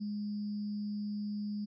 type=tone with sample-and-hold; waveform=sine; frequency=207.7 Hz; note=G#3; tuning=in tune; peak=-34 dBFS; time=0-1.66 s; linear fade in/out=20 ms; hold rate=4900 Hz; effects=resampled to 16000 Hz